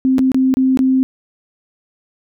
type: tone with dropouts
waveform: sine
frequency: 261.6 Hz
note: C4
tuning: in tune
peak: -10 dBFS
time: 0.05-1.03 s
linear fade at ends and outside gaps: 0 ms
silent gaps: 0.183-0.191 / 0.318-0.345 / 0.54-0.57 / 0.773-0.791 s
effects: none